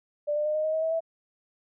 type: tone with pitch steps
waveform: sine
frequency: 590 / 598.9 / 608 / 617.2 / 626.5 / 636 / 645.6 / 655.4 Hz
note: D5 / D5 / D#5 / D#5 / D#5 / D#5 / E5 / E5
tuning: +8 / +34 / -40 / -14 / +12 / +38 / -36 / -10 cents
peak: -24 dBFS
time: 0.27-1.006 s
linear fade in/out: 20 ms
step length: 92 ms
effects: none